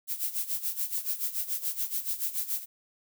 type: noise with tremolo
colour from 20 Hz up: violet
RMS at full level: -29 dBFS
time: 0.07-2.66 s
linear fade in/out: 50 ms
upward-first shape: sine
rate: 7 Hz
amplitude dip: 80%
effects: none